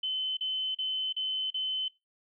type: tone bursts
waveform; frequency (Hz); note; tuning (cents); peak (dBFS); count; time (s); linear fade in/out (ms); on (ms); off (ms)
sine; 3050; G7; -48; -29; 5; 0.03-1.882; 5; 340; 38
effects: noise-tail reverb RT60 0.2 s tail -19 dB re dry